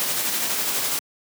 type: noise with tremolo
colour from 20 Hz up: white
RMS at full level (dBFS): -23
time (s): 0-0.99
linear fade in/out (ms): 0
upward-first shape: sine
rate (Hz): 12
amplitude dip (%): 30
effects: high-pass 150 Hz 12 dB/octave